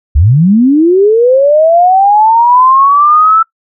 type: linear sweep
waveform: sine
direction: up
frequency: 61.5 to 1331 Hz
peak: -3 dBFS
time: 0.15-3.43 s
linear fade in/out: 10 ms
effects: noise-tail reverb RT60 0.1 s tail -21 dB re dry